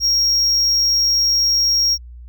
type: tone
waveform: triangle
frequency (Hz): 5588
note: F8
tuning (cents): 0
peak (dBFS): -12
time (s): 0-1.98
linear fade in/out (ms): 50
effects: added 60 Hz sine -34 dBFS peak until 2.28 s